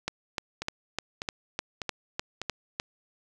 two click trains, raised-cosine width 0.2 ms, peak -16 / -12 dBFS, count 4 / 10, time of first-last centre 0.62-2.416 / 0.08-2.799 s, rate 1.67 / 3.31 Hz, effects none

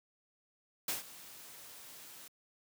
white noise with ADSR envelope, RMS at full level -34 dBFS, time 0.88-2.28 s, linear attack 4 ms, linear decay 140 ms, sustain -18 dB, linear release 3 ms, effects high-pass 100 Hz 12 dB/octave

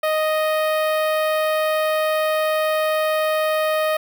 sawtooth tone with notch filter, 622.3 Hz, D#5, in tune, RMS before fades -20 dBFS, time 0.03-3.97 s, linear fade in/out 5 ms, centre 6700 Hz, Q 0.6, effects none

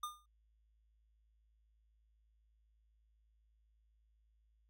square tone with exponential decay, 1210 Hz, D#6, 49 cents flat, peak -37 dBFS, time 0.03-0.26 s, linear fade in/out 5 ms, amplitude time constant 48 ms, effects added 54 Hz sine -70 dBFS peak until 4.69 s

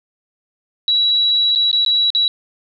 sine tone with dropouts, 3905 Hz, B7, 20 cents flat, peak -12 dBFS, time 0.88-2.28 s, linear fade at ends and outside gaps 1 ms, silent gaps 1.551-1.558 / 1.714-1.729 / 1.849-1.862 / 2.103-2.149 s, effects none

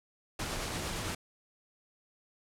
pink noise with tremolo, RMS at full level -35 dBFS, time 0.39-1.15 s, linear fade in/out 5 ms, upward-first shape triangle, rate 8.9 Hz, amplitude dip 25%, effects low-pass 10000 Hz 12 dB/octave

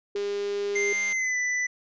sine tone, 404.6 Hz, G#4, 45 cents flat, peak -26 dBFS, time 0.15-0.93 s, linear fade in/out 5 ms
click train, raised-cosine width 0.2 ms, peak -24 dBFS, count 197, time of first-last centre 0.16-1.126 s, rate 203 Hz
square tone with pitch glide, 2093 to 1988.1 Hz, C7 to B6, 0 to +11 cents, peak -25 dBFS, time 0.75-1.67 s, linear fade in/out 10 ms, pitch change -89 cents, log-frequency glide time 1.08-1.37 s
effects resampled to 16000 Hz

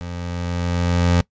25% pulse tone with level ramp, 87.31 Hz, F2, in tune, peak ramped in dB -25 to -9 dBFS, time 0.01-1.21 s, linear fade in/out 0 ms, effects noise-tail reverb RT60 0.1 s tail -21 dB re dry + resampled to 16000 Hz

